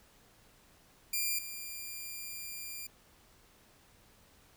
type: tone pair in turn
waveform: 5% pulse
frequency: 2389 / 2389 Hz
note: D7 / D7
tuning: +29 / +29 cents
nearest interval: unison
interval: 0 cents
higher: neither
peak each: -21 / -31 dBFS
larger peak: first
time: 1.13-1.39 / 1.39-2.87 s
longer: second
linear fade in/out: 5 ms
effects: pink hiss -63 dBFS RMS until 4.56 s